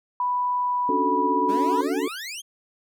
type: tone with pitch glide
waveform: sine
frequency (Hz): 987.8 to 979.3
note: B5 to B5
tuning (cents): 0 to -15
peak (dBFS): -21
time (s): 0.2-1.81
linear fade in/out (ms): 2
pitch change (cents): -15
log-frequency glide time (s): 0.6-1.17
type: chord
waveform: sine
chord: D major seventh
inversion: third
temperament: equal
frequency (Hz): 277.2 / 293.7 / 370 / 440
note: C#4 / D4 / F#4 / A4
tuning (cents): 0 / 0 / 0 / 0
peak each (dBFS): -28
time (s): 0.89-2.08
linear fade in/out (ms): 2
type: exponential sweep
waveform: 20% pulse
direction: up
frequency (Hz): 182.9 to 3322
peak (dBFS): -27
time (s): 1.48-2.42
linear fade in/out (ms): 20
effects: none